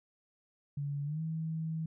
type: tone with pitch glide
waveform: sine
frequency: 143 to 160.51 Hz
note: D3 to E3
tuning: -46 to -46 cents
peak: -33 dBFS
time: 0.77-1.86 s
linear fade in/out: 5 ms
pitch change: +200 cents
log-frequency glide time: 1.04-1.21 s
effects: none